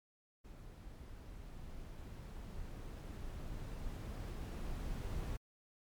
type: noise with level ramp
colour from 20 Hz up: brown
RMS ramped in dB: -52 to -40 dBFS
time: 0.44-5.37 s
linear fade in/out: 10 ms
effects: MP3 96 kbps